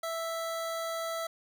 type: tone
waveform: 25% pulse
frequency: 659.3 Hz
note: E5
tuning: in tune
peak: -29 dBFS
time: 0.03-1.27 s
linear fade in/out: 5 ms
effects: none